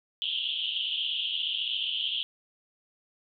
white band-pass noise, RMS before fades -31 dBFS, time 0.22-2.23 s, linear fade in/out 0 ms, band 2900 to 3400 Hz, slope 96 dB/octave, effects none

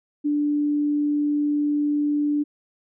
sine tone, 293.7 Hz, D4, in tune, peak -19 dBFS, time 0.24-2.44 s, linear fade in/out 20 ms, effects none

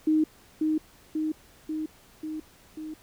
sine tone with echo, 311.1 Hz, D#4, in tune, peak -19 dBFS, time 0.07-0.24 s, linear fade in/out 5 ms, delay 540 ms, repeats 5, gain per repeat -3 dB, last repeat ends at 2.94 s, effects pink hiss -56 dBFS RMS until 3.02 s

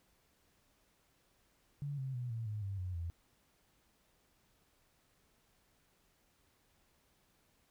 sine tone with pitch steps, 143.1 / 132.75 / 123.14 / 114.24 / 105.97 / 98.31 / 91.19 / 84.6 Hz, D3 / C3 / B2 / A#2 / G#2 / G2 / F#2 / E2, -45 / +25 / -5 / -35 / +35 / +5 / -25 / +45 cents, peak -37 dBFS, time 1.82-3.1 s, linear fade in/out 0 ms, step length 160 ms, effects pink hiss -73 dBFS RMS until 7.7 s

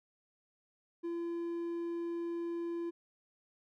triangle tone, 340 Hz, F4, 46 cents flat, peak -33 dBFS, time 1.03-2.91 s, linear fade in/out 20 ms, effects none

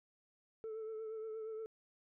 sine tone with vibrato, 440 Hz, A4, in tune, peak -39 dBFS, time 0.64-1.66 s, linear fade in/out 0 ms, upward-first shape triangle, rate 8.5 Hz, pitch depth 37 cents each way, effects tanh soft clip ceiling -40 dBFS

